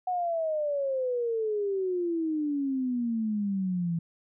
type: exponential sweep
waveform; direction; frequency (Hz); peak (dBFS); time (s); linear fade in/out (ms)
sine; down; 740 to 164.81; -26; 0.07-3.99; 5
effects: none